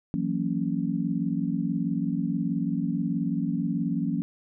sine chord, F# dominant seventh, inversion third, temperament just, 166.5 / 185 / 231.2 / 277.5 Hz, E3 / F#3 / A#3 / C#4, +18 / 0 / -14 / +2 cents, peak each -30 dBFS, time 0.14-4.22 s, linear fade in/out 0 ms, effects none

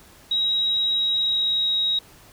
sine tone with pitch glide, 3828 to 3802 Hz, A#7 to A#7, +45 to +33 cents, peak -19 dBFS, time 0.31-1.99 s, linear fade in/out 5 ms, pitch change -12 cents, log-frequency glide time 0.95-1.77 s, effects pink hiss -50 dBFS RMS until 2.32 s

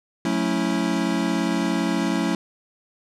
square chord, F# minor seventh, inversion none, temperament equal with one note detuned, 182.24 / 220 / 277.2 / 329.6 Hz, F#3 / A3 / C#4 / E4, -26 / 0 / 0 / 0 cents, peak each -27 dBFS, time 0.25-2.35 s, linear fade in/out 2 ms, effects low-pass 8000 Hz 12 dB/octave

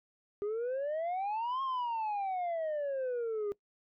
sine exponential two-way sweep, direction up then down, 401.6 to 1084 to 401.6 Hz, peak -29 dBFS, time 0.42-3.52 s, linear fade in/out 0 ms, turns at 1.62 s, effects noise-tail reverb RT60 0.1 s tail -22 dB re dry + tanh soft clip ceiling -31 dBFS

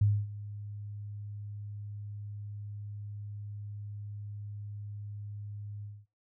sine tone with ADSR envelope, 103.2 Hz, G#2, 10 cents flat, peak -21 dBFS, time 0.01-6.06 s, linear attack 6 ms, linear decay 250 ms, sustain -18 dB, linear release 230 ms, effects noise-tail reverb RT60 0.2 s tail -20 dB re dry

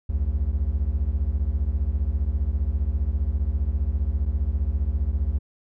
triangle beating tone pair, 61.74 / 76.74 Hz, B1 / D#2, 0 / -23 cents, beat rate 15 Hz, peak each -22 dBFS, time 0.09-5.39 s, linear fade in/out 10 ms, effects none

